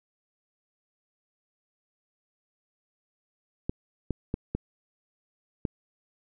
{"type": "clicks", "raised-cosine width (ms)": 3, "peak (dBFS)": -15, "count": 5, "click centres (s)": [3.695, 4.107, 4.341, 4.55, 5.652], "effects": []}